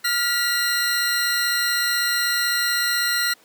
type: tone cluster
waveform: 40% pulse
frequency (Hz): 1405 / 1936 / 4159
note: F6 / B6 / C8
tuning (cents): +10 / -35 / -11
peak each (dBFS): -23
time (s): 0.04-3.34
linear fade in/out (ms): 10
effects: pink hiss -54 dBFS RMS until 3.44 s + high-pass 300 Hz 12 dB/octave